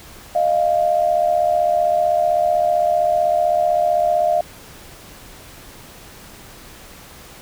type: tone pair together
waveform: sine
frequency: 618 / 693.7 Hz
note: D#5 / F5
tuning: -12 / -12 cents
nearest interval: major second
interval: 200 cents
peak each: -18 / -16 dBFS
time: 0.35-4.41 s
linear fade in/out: 5 ms
effects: pink hiss -41 dBFS RMS until 7.41 s